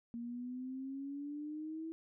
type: exponential sweep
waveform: sine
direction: up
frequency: 233.1 to 327.1 Hz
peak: -40 dBFS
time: 0.14-1.92 s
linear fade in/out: 0 ms
effects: none